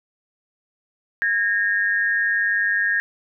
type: tone pair together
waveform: sine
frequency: 1637 / 1838 Hz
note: G#6 / A#6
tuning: -25 / -25 cents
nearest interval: major second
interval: 200 cents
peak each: -20 / -21 dBFS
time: 1.22-3 s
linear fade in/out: 0 ms
effects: none

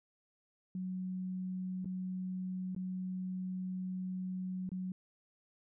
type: tone with dropouts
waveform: sine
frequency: 185 Hz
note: F#3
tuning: in tune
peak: -36 dBFS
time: 0.75-4.92 s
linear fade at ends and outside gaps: 2 ms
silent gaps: 1.846-1.856 / 2.749-2.763 / 4.692-4.717 s
effects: none

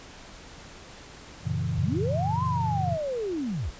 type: chord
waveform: sine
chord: F# dominant seventh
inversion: none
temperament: equal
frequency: 92.5 / 116.54 / 138.59 / 164.81 Hz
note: F#2 / A#2 / C#3 / E3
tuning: 0 / 0 / 0 / 0 cents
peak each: -31 dBFS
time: 1.43-2.98 s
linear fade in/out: 50 ms
type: linear two-way sweep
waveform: sine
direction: up then down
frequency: 43.65 to 1057 to 43.65 Hz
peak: -27 dBFS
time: 1.77-3.71 s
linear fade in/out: 20 ms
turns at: 2.44 s
effects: pink hiss -46 dBFS RMS until 3.79 s + resampled to 16000 Hz

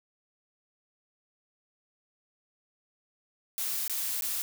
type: noise with dropouts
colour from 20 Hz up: blue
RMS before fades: -32 dBFS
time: 3.58-4.42 s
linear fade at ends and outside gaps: 0 ms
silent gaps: 3.878-3.897 / 4.209-4.222 s
effects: none

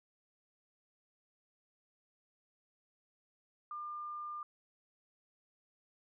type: tone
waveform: sine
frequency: 1200 Hz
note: D6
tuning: 37 cents sharp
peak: -40 dBFS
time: 3.71-4.43 s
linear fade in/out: 2 ms
effects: none

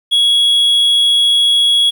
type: tone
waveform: triangle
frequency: 3338 Hz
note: G#7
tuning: 8 cents sharp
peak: -7 dBFS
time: 0.11-1.91 s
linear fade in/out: 20 ms
effects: 8-bit

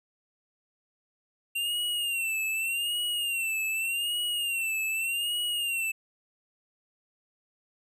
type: tone with vibrato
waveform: square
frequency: 2757 Hz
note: F7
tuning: 23 cents flat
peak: -28 dBFS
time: 1.55-5.92 s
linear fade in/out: 10 ms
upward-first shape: sine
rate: 0.84 Hz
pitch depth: 94 cents each way
effects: none

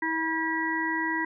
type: harmonic tone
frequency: 322.8 Hz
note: E4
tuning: 36 cents flat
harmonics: 1 / 3 / 5 / 6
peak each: -31 / -31 / -35 / -29 dBFS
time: 0.02-1.25 s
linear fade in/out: 5 ms
effects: none

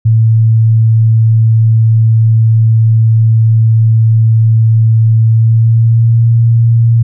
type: tone with pitch glide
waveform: sine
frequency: 112.1 to 115.58 Hz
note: A2 to A#2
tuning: +33 to -14 cents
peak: -4 dBFS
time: 0.05-7.03 s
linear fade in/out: 10 ms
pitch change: +53 cents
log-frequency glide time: 5.22-6.27 s
effects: none

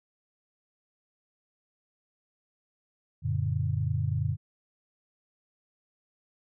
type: chord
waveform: sine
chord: Gb augmented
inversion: none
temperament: just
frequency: 92.5 / 115.62 / 144.53 Hz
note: Gb2 / Bb2 / D3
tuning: 0 / -14 / -27 cents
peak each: -30 dBFS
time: 3.22-4.37 s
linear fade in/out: 50 ms
effects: none

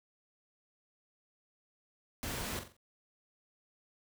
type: noise with echo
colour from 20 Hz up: pink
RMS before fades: -39 dBFS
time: 2.23-2.59 s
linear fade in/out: 0 ms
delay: 44 ms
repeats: 4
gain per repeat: -8 dB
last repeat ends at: 2.766 s
effects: none

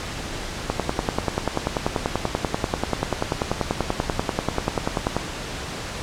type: click train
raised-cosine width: 1 ms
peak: -6 dBFS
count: 47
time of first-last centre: 0.7-5.166 s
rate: 10.3 Hz
effects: pink hiss -31 dBFS RMS until 6.02 s + low-pass 7000 Hz 12 dB/octave

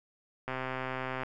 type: click train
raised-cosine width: 0.5 ms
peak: -20 dBFS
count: 99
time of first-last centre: 0.48-1.234 s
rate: 130 Hz
effects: none

